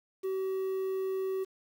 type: tone with quantisation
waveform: triangle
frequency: 381 Hz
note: G4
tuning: 49 cents flat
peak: -28 dBFS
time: 0.23-1.45 s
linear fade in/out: 20 ms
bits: 9
effects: none